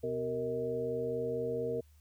harmonic tone with a mistuned harmonic, 126.3 Hz, B2, 39 cents sharp, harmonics 1 / 2 / 3 / 4 / 5, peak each -43 / -42 / -42 / -33 / -42 dBFS, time 0.03-1.81 s, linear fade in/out 10 ms, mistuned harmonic 4, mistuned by -150 cents, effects added 75 Hz sine -58 dBFS peak until 2 s + white hiss -71 dBFS RMS until 2 s

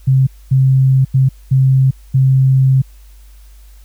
sine tone bursts at uneven times, 132.6 Hz, C3, 23 cents sharp, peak -7 dBFS, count 5, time 0.07-0.27 / 0.51-1.05 / 1.14-1.29 / 1.51-1.91 / 2.14-2.82 s, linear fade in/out 10 ms, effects added 50 Hz sine -37 dBFS peak until 3.84 s + white hiss -52 dBFS RMS until 3.84 s

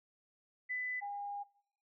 sine tone pair in turn, 2000 / 811.3 Hz, B6 / G#5, +21 / -41 cents, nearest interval octave + major third, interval 1562 cents, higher first, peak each -35 / -38 dBFS, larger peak first, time 0.69-1.01 / 1.01-1.44 s, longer second, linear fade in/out 20 ms, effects noise-tail reverb RT60 0.6 s tail -21 dB re dry

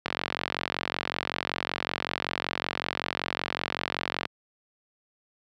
click train, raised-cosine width 0.3 ms, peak -10 dBFS, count 191, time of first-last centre 0.06-4.254 s, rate 45.3 Hz, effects high-pass 100 Hz 12 dB/octave

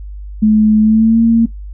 sine tone with pitch glide, 214.9 to 229 Hz, A3 to A#3, -41 to -31 cents, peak -6 dBFS, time 0.42-1.46 s, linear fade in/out 10 ms, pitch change +110 cents, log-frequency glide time 0.81-1.21 s, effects noise-tail reverb RT60 0.1 s tail -17 dB re dry + added 50 Hz sine -25 dBFS peak until 1.73 s

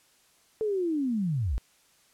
sine linear sweep, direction down, 445.4 to 46.12 Hz, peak -25 dBFS, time 0.61-1.58 s, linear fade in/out 0 ms, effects white hiss -63 dBFS RMS until 2.13 s + low-pass 11000 Hz 12 dB/octave

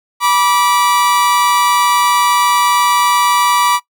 40% pulse tone pair together, 974 / 1165.7 Hz, B5 / D6, -24 / -13 cents, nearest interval minor third, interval 311 cents, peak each -12 dBFS, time 0.2-3.8 s, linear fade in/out 50 ms, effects noise-tail reverb RT60 0.1 s tail -20 dB re dry

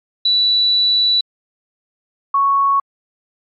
sine tone pair in turn, 3951 / 1108.7 Hz, B7 / C#6, 0 / 0 cents, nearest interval octave + minor seventh, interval 2200 cents, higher first, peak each -11 dBFS, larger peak neither, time 0.25-1.21 / 2.34-2.8 s, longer first, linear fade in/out 5 ms, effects MP3 48 kbps

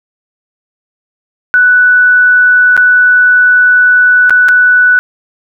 sine tone with dropouts, 1485 Hz, F#6, 6 cents sharp, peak -3 dBFS, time 1.54-4.99 s, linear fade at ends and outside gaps 0 ms, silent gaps 2.766-2.776 / 4.296-4.306 / 4.485-4.489 s, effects none

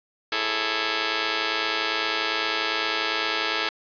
5% pulse chord, A major seventh, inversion second, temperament just, 330 / 412.5 / 440 / 550 Hz, E4 / G#4 / A4 / C#5, +2 / -12 / 0 / -14 cents, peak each -19 / -21 / -16 / -22 dBFS, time 0.32-3.69 s, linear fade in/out 2 ms, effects resampled to 11025 Hz + 7-bit

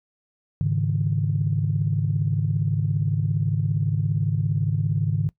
sine chord, Ab suspended fourth, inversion none, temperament equal with one note detuned, 103.83 / 138.59 / 156.01 Hz, Ab2 / Db3 / Eb3, 0 / 0 / +5 cents, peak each -24 dBFS, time 0.61-5.29 s, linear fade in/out 0 ms, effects noise-tail reverb RT60 0.1 s tail -19 dB re dry + tanh soft clip ceiling -10 dBFS

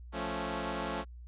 10% pulse chord, F augmented, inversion none, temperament equal, 174.61 / 220 / 277.2 Hz, F3 / A3 / C#4, 0 / 0 / 0 cents, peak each -30 dBFS, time 0.12-1.05 s, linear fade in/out 50 ms, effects added 60 Hz sine -45 dBFS peak until 1.27 s + resampled to 8000 Hz

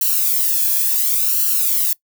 violet noise with flanger, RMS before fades -17 dBFS, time 0.01-1.93 s, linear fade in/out 2 ms, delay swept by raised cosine 0.69 to 1.21 ms, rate 0.71 Hz, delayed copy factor +1, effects noise-tail reverb RT60 0.1 s tail -22 dB re dry

